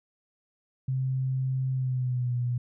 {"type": "tone with pitch glide", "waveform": "sine", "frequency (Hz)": [131.1, 122.32], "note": ["C3", "B2"], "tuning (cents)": [4, -16], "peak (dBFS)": -25, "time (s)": [0.88, 2.58], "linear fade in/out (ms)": 5, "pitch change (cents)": -120, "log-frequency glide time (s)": [1.72, 2.35], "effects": []}